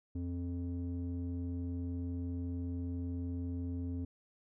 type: tone with low-pass filter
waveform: square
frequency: 87.4 Hz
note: F2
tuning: 2 cents sharp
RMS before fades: -38 dBFS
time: 0.15-4.05 s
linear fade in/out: 5 ms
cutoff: 300 Hz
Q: 2.7
effects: none